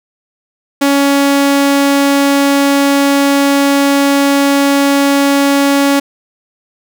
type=tone; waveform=sawtooth; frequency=280 Hz; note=C#4; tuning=18 cents sharp; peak=-4 dBFS; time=0.81-6 s; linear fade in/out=10 ms; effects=none